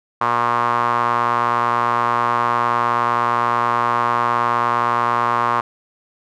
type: tone with band-pass filter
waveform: sawtooth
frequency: 119.4 Hz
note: A#2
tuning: 42 cents sharp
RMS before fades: -18 dBFS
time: 0.21-5.61 s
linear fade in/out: 5 ms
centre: 1100 Hz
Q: 4.9
effects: none